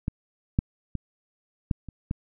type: clicks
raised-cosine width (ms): 5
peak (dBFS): -14 / -8 / -17 / -11 / -26 / -15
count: 6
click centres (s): 0.081 / 0.589 / 0.953 / 1.712 / 1.887 / 2.111
effects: none